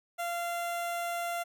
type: tone with notch filter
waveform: sawtooth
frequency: 690 Hz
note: F5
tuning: 21 cents flat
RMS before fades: -34 dBFS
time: 0.18-1.44 s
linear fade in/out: 20 ms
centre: 4700 Hz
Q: 1.7
effects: none